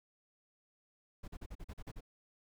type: noise bursts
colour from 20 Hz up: brown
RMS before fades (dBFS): -45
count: 9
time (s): 1.23-2.008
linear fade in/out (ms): 10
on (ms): 50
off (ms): 41
effects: none